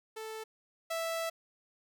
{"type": "tone pair in turn", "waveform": "sawtooth", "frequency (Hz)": [439.7, 658.8], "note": ["A4", "E5"], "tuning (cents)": [-1, -1], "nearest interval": "perfect fifth", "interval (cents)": 700, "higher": "second", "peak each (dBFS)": [-36, -29], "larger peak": "second", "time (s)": [[0.16, 0.44], [0.9, 1.3]], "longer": "second", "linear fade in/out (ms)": 10, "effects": []}